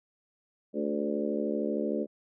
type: harmonic tone with a mistuned harmonic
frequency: 73.1 Hz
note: D2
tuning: 7 cents flat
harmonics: 3 / 4 / 5 / 6 / 7 / 8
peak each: -33 / -34 / -35 / -36 / -36 / -37 dBFS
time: 0.73-2.07 s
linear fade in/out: 50 ms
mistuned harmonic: 6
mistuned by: -30 cents
effects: none